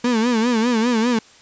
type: tone with vibrato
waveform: 35% pulse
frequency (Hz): 233.1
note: A#3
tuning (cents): 0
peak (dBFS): -14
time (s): 0.04-1.19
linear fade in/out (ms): 5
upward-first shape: sine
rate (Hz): 5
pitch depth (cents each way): 120
effects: white hiss -48 dBFS RMS until 1.41 s + resampled to 16000 Hz